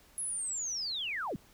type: linear sweep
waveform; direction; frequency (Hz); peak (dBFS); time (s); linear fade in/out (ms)
sine; down; 10820 to 120.6; -33; 0.18-1.36; 0
effects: pink hiss -61 dBFS RMS until 1.53 s